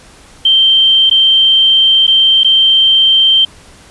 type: tone with dropouts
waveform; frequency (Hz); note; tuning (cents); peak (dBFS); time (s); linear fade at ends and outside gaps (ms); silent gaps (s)
sine; 3136; G7; 0; -5; 0.45-3.45; 5; 1.098-1.111 / 2.068-2.077 / 2.435-2.445
effects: pink hiss -40 dBFS RMS until 3.9 s + resampled to 24000 Hz